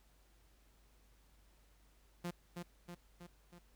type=tone with echo; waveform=sawtooth; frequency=174.61 Hz; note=F3; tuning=in tune; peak=-35 dBFS; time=2.24-2.31 s; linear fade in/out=10 ms; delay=320 ms; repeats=4; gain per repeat=-4 dB; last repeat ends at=3.59 s; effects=added 50 Hz sine -66 dBFS peak until 3.75 s + pink hiss -72 dBFS RMS until 3.75 s